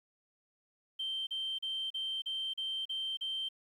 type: tone bursts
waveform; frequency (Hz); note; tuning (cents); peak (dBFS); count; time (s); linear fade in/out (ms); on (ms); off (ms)
sine; 3130; G7; -3; -33; 8; 0.99-3.489; 10; 280; 37
effects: tanh soft clip ceiling -29 dBFS + 11-bit